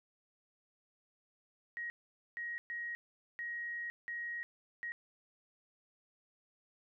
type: tone bursts at uneven times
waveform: sine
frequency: 1889 Hz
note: A#6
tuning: 22 cents sharp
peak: -38 dBFS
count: 6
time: 1.77-1.9 / 2.37-2.58 / 2.7-2.95 / 3.39-3.9 / 4.08-4.43 / 4.83-4.92 s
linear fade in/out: 0 ms
effects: none